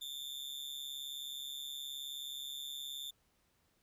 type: tone with amplitude modulation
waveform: 40% pulse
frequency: 3550 Hz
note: A7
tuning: 15 cents sharp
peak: -37 dBFS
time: 0.01-3.11 s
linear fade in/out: 10 ms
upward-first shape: sine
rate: 139 Hz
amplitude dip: 80%
effects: pink hiss -75 dBFS RMS until 3.82 s